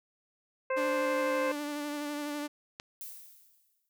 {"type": "harmonic tone", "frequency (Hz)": 523.3, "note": "C5", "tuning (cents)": 0, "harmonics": [1, 2, 3, 4, 5], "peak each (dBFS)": [-29, -35, -39, -41, -43], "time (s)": [0.7, 1.52], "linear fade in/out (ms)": 5}
{"type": "tone with vibrato", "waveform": "sawtooth", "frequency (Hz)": 293.5, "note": "D4", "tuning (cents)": -1, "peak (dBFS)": -30, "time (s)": [0.76, 2.48], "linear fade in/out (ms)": 20, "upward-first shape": "sine", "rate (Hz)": 12, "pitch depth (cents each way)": 24}
{"type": "click", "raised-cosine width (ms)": 0.2, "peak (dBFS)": -23, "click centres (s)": 2.799}
{"type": "noise with exponential decay", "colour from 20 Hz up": "violet", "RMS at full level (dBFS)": -41, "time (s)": [3.01, 3.89], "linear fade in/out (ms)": 0, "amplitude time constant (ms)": 190}
{"effects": []}